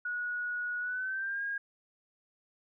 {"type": "tone with pitch glide", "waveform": "sine", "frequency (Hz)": [1458, 1627.1], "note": ["F#6", "G#6"], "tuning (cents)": [-26, -36], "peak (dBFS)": -32, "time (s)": [0.05, 1.58], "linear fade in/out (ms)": 5, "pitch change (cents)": 190, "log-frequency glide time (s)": [0.8, 1.43], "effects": []}